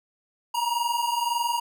square tone pair together, 932.3 / 954.1 Hz, A#5 / A#5, 0 / +40 cents, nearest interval unison, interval 40 cents, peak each -29 / -26 dBFS, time 0.54-1.6 s, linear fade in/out 10 ms, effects none

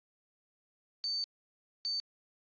sine tone bursts at uneven times, 4554 Hz, C#8, 46 cents sharp, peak -31 dBFS, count 2, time 1.04-1.24 / 1.85-2 s, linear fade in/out 0 ms, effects resampled to 11025 Hz + 12-bit

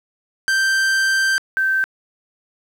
45% pulse / sine tone pair in turn, 1566 / 1553.4 Hz, G6 / G6, -2 / -16 cents, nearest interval unison, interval 14 cents, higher first, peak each -15 dBFS, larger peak neither, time 0.48-1.38 / 1.57-1.84 s, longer first, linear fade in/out 0 ms, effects low-pass 9000 Hz 12 dB/octave + 7-bit

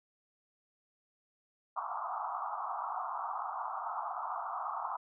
white band-pass noise, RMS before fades -38 dBFS, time 1.76-4.97 s, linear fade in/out 10 ms, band 690 to 1300 Hz, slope 96 dB/octave, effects none

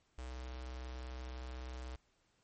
square tone with notch filter, 63 Hz, B1, 35 cents sharp, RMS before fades -45 dBFS, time 0.18-1.96 s, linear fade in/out 5 ms, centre 150 Hz, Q 0.53, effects pink hiss -75 dBFS RMS until 2.43 s + MP3 32 kbps

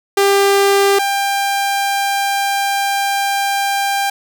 sawtooth tone pair in turn, 397.5 / 795 Hz, G4 / G5, +24 / +24 cents, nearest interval octave, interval 1200 cents, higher second, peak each -6 / -11 dBFS, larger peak first, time 0.17-0.99 / 0.99-4.1 s, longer second, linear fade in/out 5 ms, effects none

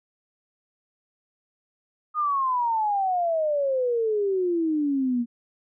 sine exponential sweep, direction down, 1244.5 to 233.1 Hz, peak -21 dBFS, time 2.14-5.26 s, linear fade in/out 50 ms, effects none

